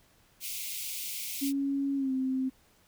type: high-pass noise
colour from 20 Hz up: white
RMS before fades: -37 dBFS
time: 0.4-1.53 s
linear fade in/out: 50 ms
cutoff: 2100 Hz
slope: 96 dB/octave
type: tone with pitch glide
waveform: sine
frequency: 277.2 to 261.6 Hz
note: C#4 to C4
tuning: 0 to 0 cents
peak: -27 dBFS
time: 1.41-2.5 s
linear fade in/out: 20 ms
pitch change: -100 cents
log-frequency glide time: 1.96-2.12 s
effects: pink hiss -64 dBFS RMS until 2.87 s